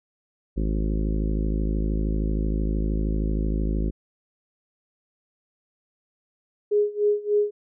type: harmonic tone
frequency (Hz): 53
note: G#1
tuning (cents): +36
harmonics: 1 / 2 / 3 / 4 / 5 / 6 / 7 / 8 / 9 / 10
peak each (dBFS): -23 / -37 / -31 / -32 / -34 / -35 / -36 / -44 / -47 / -45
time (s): 0.56-3.91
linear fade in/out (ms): 20
type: tone with tremolo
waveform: sine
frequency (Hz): 415.3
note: G#4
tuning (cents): 0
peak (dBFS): -16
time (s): 6.71-7.51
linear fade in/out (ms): 10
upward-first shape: sine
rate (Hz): 3.4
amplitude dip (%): 90
effects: none